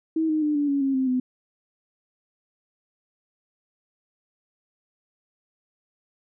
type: tone with pitch steps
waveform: sine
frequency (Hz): 320.6 / 310 / 299.8 / 289.9 / 280.4 / 271.2 / 262.2 / 253.6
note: E4 / D#4 / D4 / D4 / C#4 / C#4 / C4 / B3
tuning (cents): -48 / -6 / +36 / -22 / +20 / -38 / +4 / +46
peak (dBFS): -20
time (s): 0.16-1.2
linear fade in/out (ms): 5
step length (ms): 130
effects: none